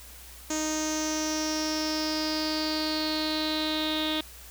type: tone with low-pass filter sweep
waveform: sawtooth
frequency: 310.4 Hz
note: D#4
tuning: 4 cents flat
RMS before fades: -29 dBFS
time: 0.5-4.21 s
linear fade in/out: 5 ms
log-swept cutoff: 6700 to 3600 Hz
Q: 8.7
effects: added 60 Hz sine -49 dBFS peak until 4.5 s + white hiss -48 dBFS RMS until 4.5 s